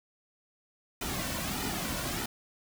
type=noise with flanger; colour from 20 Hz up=pink; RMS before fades=-34 dBFS; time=1.01-2.26 s; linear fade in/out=5 ms; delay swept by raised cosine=1.8 to 2.46 ms; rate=1.6 Hz; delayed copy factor=-0.6; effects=none